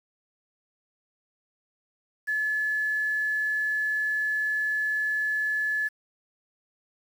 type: tone with quantisation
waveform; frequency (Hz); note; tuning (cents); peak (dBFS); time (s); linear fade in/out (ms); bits
sine; 1718; A6; -42; -24; 2.27-5.89; 20; 8
effects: none